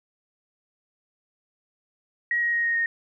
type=tone with pitch steps; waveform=sine; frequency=1900 / 1888 / 1876 / 1864.1 / 1852.3 Hz; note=A#6 / A#6 / A#6 / A#6 / A#6; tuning=+33 / +22 / +11 / -1 / -12 cents; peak=-21 dBFS; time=2.31-2.86 s; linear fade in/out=2 ms; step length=110 ms; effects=none